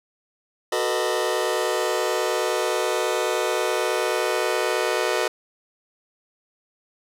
sawtooth chord, B dominant seventh, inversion second, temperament just, 370.4 / 444.5 / 493.9 / 617.4 Hz, F#4 / A4 / B4 / D#5, +2 / +18 / 0 / -14 cents, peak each -23 dBFS, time 0.72-5.28 s, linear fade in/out 5 ms, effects low-pass 12000 Hz 12 dB/octave + 9-bit

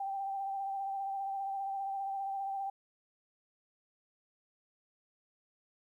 sine tone with vibrato, 784 Hz, G5, in tune, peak -34 dBFS, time 0-2.7 s, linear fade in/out 5 ms, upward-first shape sine, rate 15 Hz, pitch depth 24 cents each way, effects 12-bit

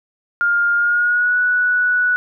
sine tone with pitch glide, 1409 to 1474.8 Hz, F6 to F#6, +15 to -6 cents, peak -13 dBFS, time 0.41-2.16 s, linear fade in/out 0 ms, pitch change +79 cents, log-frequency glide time 0.75-1.38 s, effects none

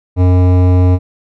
sine tone with hard clipping, 90.7 Hz, F#2, 34 cents flat, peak -8 dBFS, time 0.16-0.99 s, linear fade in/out 50 ms, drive 15 dB, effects none

